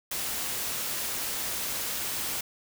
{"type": "noise", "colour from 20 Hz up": "white", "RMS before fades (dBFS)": -32, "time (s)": [0.11, 2.41], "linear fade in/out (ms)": 5, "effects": []}